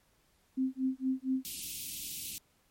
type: tone with tremolo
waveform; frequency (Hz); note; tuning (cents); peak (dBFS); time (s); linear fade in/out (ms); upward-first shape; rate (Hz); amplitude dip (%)
sine; 261.6; C4; 0; -26; 0.57-1.46; 10; sine; 4.3; 100
type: band-stop noise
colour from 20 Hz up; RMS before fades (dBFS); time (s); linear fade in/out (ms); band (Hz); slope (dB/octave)
white; -40; 1.45-2.38; 0; 330 to 2500; 48
effects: pink hiss -70 dBFS RMS until 2.7 s + MP3 64 kbps